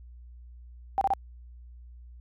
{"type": "tone bursts", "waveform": "sine", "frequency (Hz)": 784, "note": "G5", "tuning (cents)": 0, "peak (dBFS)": -21, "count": 3, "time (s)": [0.98, 1.136], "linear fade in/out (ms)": 0, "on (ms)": 32, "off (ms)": 30, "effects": ["added 60 Hz sine -45 dBFS peak until 2.2 s"]}